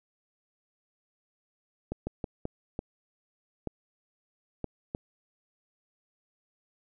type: clicks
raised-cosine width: 2 ms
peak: -19 dBFS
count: 8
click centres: 1.92 / 2.07 / 2.242 / 2.454 / 2.791 / 3.673 / 4.643 / 4.949 s
effects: none